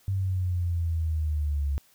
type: exponential sweep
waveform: sine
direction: down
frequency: 98 to 69.3 Hz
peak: -24 dBFS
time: 0.08-1.78 s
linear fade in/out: 0 ms
effects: white hiss -61 dBFS RMS until 1.94 s